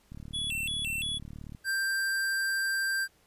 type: click train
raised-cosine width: 5 ms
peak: -31 dBFS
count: 54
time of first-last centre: 0.12-1.549 s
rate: 37.1 Hz
type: tone with vibrato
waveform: square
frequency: 3021 Hz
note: F#7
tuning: 35 cents sharp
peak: -31 dBFS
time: 0.33-1.19 s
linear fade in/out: 20 ms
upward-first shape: square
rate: 2.9 Hz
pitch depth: 200 cents each way
type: tone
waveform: square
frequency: 1578 Hz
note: G6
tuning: 11 cents sharp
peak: -28 dBFS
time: 1.64-3.08 s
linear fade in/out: 50 ms
effects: pink hiss -65 dBFS RMS until 3.26 s + resampled to 32000 Hz